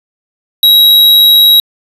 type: tone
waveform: square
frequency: 3849 Hz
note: B7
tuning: 45 cents flat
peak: -3 dBFS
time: 0.63-1.6 s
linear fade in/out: 2 ms
effects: resampled to 32000 Hz